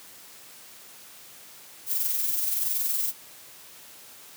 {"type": "noise with amplitude modulation", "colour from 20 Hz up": "violet", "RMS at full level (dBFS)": -25, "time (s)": [1.86, 3.13], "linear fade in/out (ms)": 50, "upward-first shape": "sine", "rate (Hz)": 21.3, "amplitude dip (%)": 40, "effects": ["white hiss -48 dBFS RMS until 4.36 s", "high-pass 100 Hz 12 dB/octave"]}